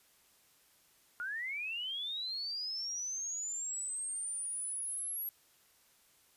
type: linear sweep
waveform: sine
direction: up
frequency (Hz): 1399 to 11560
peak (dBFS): -36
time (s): 1.2-5.29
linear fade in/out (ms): 0
effects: white hiss -67 dBFS RMS until 6.36 s + resampled to 32000 Hz